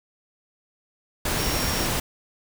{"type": "tone in noise", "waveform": "sine", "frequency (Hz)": 5560, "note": "F8", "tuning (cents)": -9, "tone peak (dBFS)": -32, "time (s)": [1.38, 1.86], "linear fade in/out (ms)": 5, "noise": "pink", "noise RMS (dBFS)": -25, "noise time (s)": [1.25, 2], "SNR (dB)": -10, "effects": []}